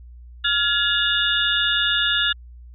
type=tone cluster; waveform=sine; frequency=1402 / 1691 / 2859 / 3467 / 3664 Hz; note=F6 / G#6 / F7 / A7 / A#7; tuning=+6 / +31 / +40 / -26 / -31 cents; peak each=-24 dBFS; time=0.44-2.33 s; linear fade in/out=10 ms; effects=added 60 Hz sine -39 dBFS peak until 2.74 s